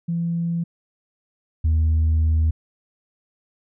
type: tone pair in turn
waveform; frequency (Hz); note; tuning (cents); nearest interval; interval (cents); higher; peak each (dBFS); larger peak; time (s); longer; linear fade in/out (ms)
sine; 169 / 79.39; E3 / D#2; +43 / +35; octave + minor second; 1308; first; -20 / -13; second; 0.08-0.64 / 1.64-2.51; second; 10
effects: tanh soft clip ceiling -14 dBFS